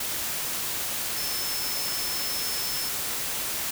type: tone in noise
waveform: sine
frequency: 5274 Hz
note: E8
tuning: in tune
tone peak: -32 dBFS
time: 1.17-2.89 s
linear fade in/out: 5 ms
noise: white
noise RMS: -30 dBFS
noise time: 0-3.71 s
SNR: -5 dB
effects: none